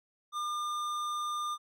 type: tone with tanh clipping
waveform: sine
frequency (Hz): 1204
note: D6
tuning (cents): +43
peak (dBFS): -34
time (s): 0.32-1.58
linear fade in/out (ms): 50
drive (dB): 15
effects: none